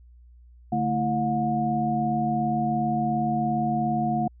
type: tone cluster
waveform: sine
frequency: 144.6 / 221.8 / 328.8 / 720 Hz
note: D3 / A3 / E4 / F#5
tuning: -27 / +14 / -4 / -47 cents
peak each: -30 / -26 / -33 / -25 dBFS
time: 0.72-4.28 s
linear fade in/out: 5 ms
effects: added 60 Hz sine -48 dBFS peak until 4.4 s